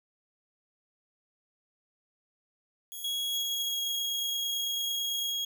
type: tone with tremolo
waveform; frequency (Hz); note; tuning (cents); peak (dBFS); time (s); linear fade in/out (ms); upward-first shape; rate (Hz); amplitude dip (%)
5% pulse; 3322; G#7; 0; -30; 2.92-5.32; 0; sine; 3.2; 25
type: tone with pitch glide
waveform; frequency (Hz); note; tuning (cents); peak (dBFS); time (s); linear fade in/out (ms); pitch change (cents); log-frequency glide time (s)
35% pulse; 3322 to 3293; G#7 to G#7; 0 to -15; -28; 3.04-5.45; 5; -15; 3.29-3.97
effects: none